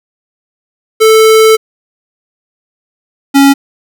square tone pair in turn, 440 / 277.2 Hz, A4 / C#4, 0 / 0 cents, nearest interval minor sixth, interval 800 cents, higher first, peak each -3 dBFS, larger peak neither, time 1-1.57 / 3.34-3.54 s, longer first, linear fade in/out 20 ms, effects none

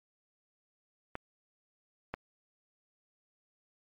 clicks, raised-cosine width 0.5 ms, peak -21 / -20 dBFS, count 2, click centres 1.154 / 2.14 s, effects MP3 64 kbps

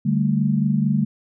sine chord, D suspended fourth, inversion none, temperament just, 146.83 / 195.78 / 220.2 Hz, D3 / G3 / A3, 0 / -2 / +2 cents, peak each -21 dBFS, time 0.05-1.05 s, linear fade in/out 10 ms, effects none

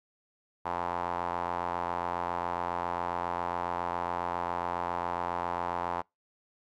sawtooth tone with band-pass filter, 87.31 Hz, F2, in tune, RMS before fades -33 dBFS, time 0.65-6.02 s, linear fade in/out 10 ms, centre 920 Hz, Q 3.6, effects noise-tail reverb RT60 0.2 s tail -26 dB re dry

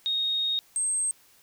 sine tone pair in turn, 3729 / 8371 Hz, A#7 / C9, 0 / 0 cents, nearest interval octave + major second, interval 1400 cents, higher second, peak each -24 dBFS, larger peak neither, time 0.06-0.59 / 0.76-1.11 s, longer first, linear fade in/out 0 ms, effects white hiss -59 dBFS RMS until 1.42 s

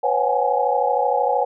sine tone cluster, 496 / 549 / 731 / 814 / 847 Hz, B4 / C#5 / F#5 / G#5 / G#5, +7 / -17 / -21 / -35 / +34 cents, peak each -23 dBFS, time 0.03-1.45 s, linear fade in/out 10 ms, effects none

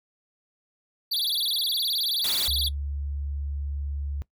square tone with vibrato, 3960 Hz, B7, 4 cents sharp, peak -24 dBFS, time 1.11-2.69 s, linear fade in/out 10 ms, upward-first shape sine, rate 19 Hz, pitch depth 300 cents each way
white noise, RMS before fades -32 dBFS, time 2.24-2.48 s, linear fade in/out 2 ms
sine tone with pitch glide, 69.3 to 70.96 Hz, C#2 to C#2, 0 to +41 cents, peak -28 dBFS, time 2.48-4.22 s, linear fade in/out 0 ms, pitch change +41 cents, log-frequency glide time 2.59-2.74 s
effects noise-tail reverb RT60 0.1 s tail -20 dB re dry

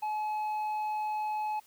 triangle tone with tanh clipping, 853 Hz, G#5, 46 cents sharp, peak -31 dBFS, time 0.02-1.6 s, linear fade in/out 10 ms, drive 9 dB, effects white hiss -62 dBFS RMS until 1.66 s

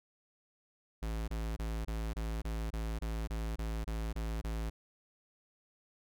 square tone bursts, 55 Hz, A1, in tune, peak -35 dBFS, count 13, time 1.02-4.7 s, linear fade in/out 10 ms, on 260 ms, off 25 ms, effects none

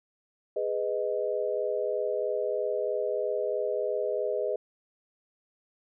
sine chord, G# minor, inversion none, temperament just, 415.3 / 498.4 / 623 Hz, G#4 / B4 / D#5, 0 / +16 / +2 cents, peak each -31 dBFS, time 0.56-4.56 s, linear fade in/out 5 ms, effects none

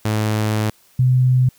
sawtooth / sine tone pair in turn, 107.7 / 127.33 Hz, A2 / C3, -37 / -47 cents, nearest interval minor third, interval 290 cents, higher second, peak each -13 / -11 dBFS, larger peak second, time 0.05-0.7 / 0.99-1.49 s, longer first, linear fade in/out 5 ms, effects white hiss -54 dBFS RMS until 1.58 s

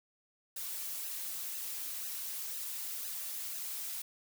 blue noise with flanger, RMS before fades -40 dBFS, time 0.56-4.02 s, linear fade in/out 5 ms, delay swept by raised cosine 0.88 to 6.48 ms, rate 2 Hz, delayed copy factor -0.7, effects none

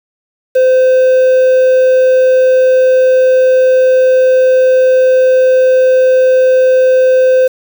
triangle tone with quantisation, 515 Hz, C5, 28 cents flat, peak -3 dBFS, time 0.55-7.48 s, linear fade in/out 10 ms, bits 5, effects none

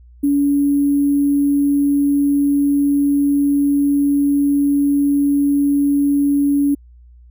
sine tone with sample-and-hold, 284.1 Hz, C#4, 43 cents sharp, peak -12 dBFS, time 0.23-6.75 s, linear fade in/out 10 ms, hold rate 11025 Hz, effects added 60 Hz sine -41 dBFS peak until 7.3 s

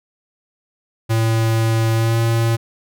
square tone with pitch glide, 112.8 to 114.77 Hz, A2 to A#2, +44 to -27 cents, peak -15 dBFS, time 1.09-2.57 s, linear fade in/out 20 ms, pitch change +29 cents, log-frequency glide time 1.94-2.18 s, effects none

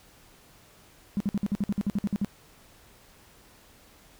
triangle tone bursts, 202.2 Hz, G#3, 46 cents flat, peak -19 dBFS, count 13, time 1.17-2.247 s, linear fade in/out 0 ms, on 33 ms, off 54 ms, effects tanh soft clip ceiling -21 dBFS + pink hiss -56 dBFS RMS until 4.19 s

